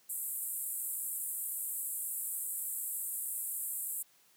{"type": "band-pass noise", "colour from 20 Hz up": "white", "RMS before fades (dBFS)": -38, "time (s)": [0.09, 4.03], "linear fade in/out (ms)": 10, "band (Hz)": [7700, 15000], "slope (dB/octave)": 96, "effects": ["white hiss -66 dBFS RMS until 4.36 s", "high-pass 100 Hz 12 dB/octave"]}